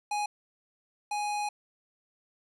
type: tone pair in turn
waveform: square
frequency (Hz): 830.6 / 830.6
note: G#5 / G#5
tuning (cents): 0 / 0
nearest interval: unison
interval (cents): 0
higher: neither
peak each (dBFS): -29 / -30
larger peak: first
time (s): 0.11-0.26 / 1.11-1.49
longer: second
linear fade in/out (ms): 5
effects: resampled to 24000 Hz + 10-bit